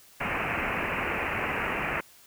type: low-pass noise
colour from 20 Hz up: white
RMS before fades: -30 dBFS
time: 0.2-2.01 s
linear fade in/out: 10 ms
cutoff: 2700 Hz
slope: 96 dB/octave
effects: white hiss -55 dBFS RMS until 2.26 s